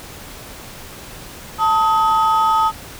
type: ring-modulated tone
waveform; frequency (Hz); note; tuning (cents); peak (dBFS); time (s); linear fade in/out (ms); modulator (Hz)
triangle; 1076; C6; +48; -7; 1.58-2.72; 50; 190
effects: tanh soft clip ceiling -4 dBFS + pink hiss -36 dBFS RMS until 2.99 s